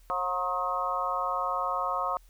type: harmonic tone with a mistuned harmonic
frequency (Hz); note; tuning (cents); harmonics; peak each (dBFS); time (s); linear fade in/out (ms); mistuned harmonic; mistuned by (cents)
180; F#3; -47; 3 / 4 / 5 / 6 / 7; -36 / -34 / -36 / -31 / -32; 0.1-2.17; 0; 5; +75
effects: added 40 Hz sine -53 dBFS peak until 2.29 s + white hiss -65 dBFS RMS until 2.29 s